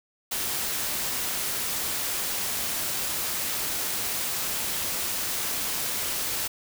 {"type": "noise", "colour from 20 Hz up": "white", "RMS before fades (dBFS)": -29, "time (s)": [0.31, 6.48], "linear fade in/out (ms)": 10, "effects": []}